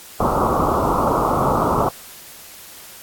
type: low-pass noise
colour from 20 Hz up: white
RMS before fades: -18 dBFS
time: 0.2-1.89 s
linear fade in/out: 5 ms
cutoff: 1300 Hz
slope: 96 dB/octave
effects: white hiss -40 dBFS RMS until 3.02 s + AAC 64 kbps